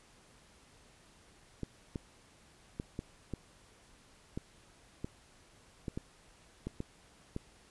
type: clicks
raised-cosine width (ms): 3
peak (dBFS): -24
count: 12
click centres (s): 1.633 / 1.958 / 2.799 / 2.991 / 3.337 / 4.375 / 5.045 / 5.882 / 5.975 / 6.67 / 6.804 / 7.364
effects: pink hiss -62 dBFS RMS until 7.7 s + resampled to 24000 Hz